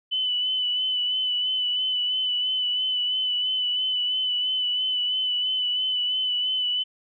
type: tone with vibrato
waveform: sine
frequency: 3000 Hz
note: F#7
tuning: 23 cents sharp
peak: -22 dBFS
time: 0.11-6.84 s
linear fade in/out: 20 ms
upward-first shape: sine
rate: 3 Hz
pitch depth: 27 cents each way
effects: none